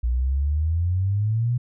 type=exponential sweep; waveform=sine; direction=up; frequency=58.27 to 124.5 Hz; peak=-19 dBFS; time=0.03-1.58 s; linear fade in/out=10 ms; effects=none